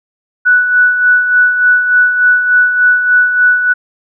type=tone with tremolo; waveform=sine; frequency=1480 Hz; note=F#6; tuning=in tune; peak=-4 dBFS; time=0.45-3.74 s; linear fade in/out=20 ms; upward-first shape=sine; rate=3.4 Hz; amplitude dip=55%; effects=none